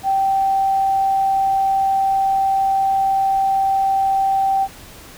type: tone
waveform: sine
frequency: 778 Hz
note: G5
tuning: 13 cents flat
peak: -14 dBFS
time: 0.03-4.68 s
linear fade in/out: 50 ms
effects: pink hiss -40 dBFS RMS until 5.17 s